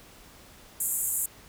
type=band-pass noise; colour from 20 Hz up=pink; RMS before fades=-29 dBFS; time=0.8-1.26 s; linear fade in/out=5 ms; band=7100 to 15000 Hz; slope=96 dB/octave; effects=pink hiss -52 dBFS RMS until 1.48 s